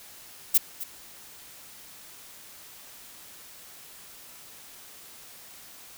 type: noise with echo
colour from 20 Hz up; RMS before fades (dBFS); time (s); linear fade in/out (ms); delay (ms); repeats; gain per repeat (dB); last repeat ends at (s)
violet; -18; 0.54-0.58; 10; 260; 1; -15; 0.84
effects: white hiss -48 dBFS RMS until 5.97 s